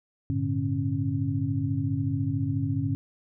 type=tone cluster; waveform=sine; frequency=100.3 / 114.4 / 144.8 / 273.8 Hz; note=G2 / A#2 / D3 / C#4; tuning=+40 / -32 / -24 / -21 cents; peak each=-30 dBFS; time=0.3-2.95 s; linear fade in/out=0 ms; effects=none